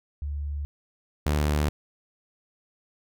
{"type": "tone pair in turn", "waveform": ["sine", "sawtooth"], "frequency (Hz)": [72.4, 74.44], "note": ["D2", "D2"], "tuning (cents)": [-24, 24], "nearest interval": "unison", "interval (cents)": 48, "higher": "second", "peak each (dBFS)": [-28, -18], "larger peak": "second", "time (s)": [[0.22, 0.65], [1.26, 1.69]], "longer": "neither", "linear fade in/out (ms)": 0, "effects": []}